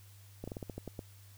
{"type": "slowing click train", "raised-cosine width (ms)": 2, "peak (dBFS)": -27, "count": 9, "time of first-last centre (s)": [0.44, 0.992], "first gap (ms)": 36, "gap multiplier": 1.18, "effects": ["added 99 Hz sine -54 dBFS peak until 1.37 s", "white hiss -62 dBFS RMS until 1.37 s"]}